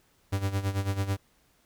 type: tone with tremolo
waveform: 45% pulse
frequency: 98 Hz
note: G2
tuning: in tune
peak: -24 dBFS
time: 0.32-1.17 s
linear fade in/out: 10 ms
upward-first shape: sine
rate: 9.1 Hz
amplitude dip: 75%
effects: pink hiss -66 dBFS RMS until 1.65 s